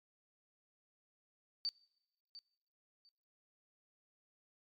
sine tone with echo, 4591 Hz, D8, 40 cents flat, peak -34 dBFS, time 1.65-1.69 s, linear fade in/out 0 ms, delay 700 ms, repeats 2, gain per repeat -15 dB, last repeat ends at 3.09 s, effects noise-tail reverb RT60 1.0 s tail -24 dB re dry + MP3 96 kbps

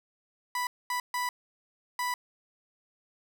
30% pulse tone bursts at uneven times, 987.8 Hz, B5, in tune, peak -26 dBFS, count 4, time 0.55-0.67 / 0.9-1 / 1.14-1.29 / 1.99-2.14 s, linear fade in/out 2 ms, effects none

